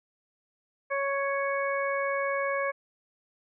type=harmonic tone; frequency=555 Hz; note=C#5; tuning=2 cents sharp; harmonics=1 / 2 / 3 / 4; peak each=-29 / -32 / -34 / -35 dBFS; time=0.9-2.72 s; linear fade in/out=20 ms; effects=none